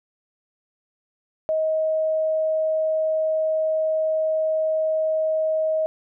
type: tone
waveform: sine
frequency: 631 Hz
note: D#5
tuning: 24 cents sharp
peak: -19 dBFS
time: 1.49-5.86 s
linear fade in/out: 0 ms
effects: none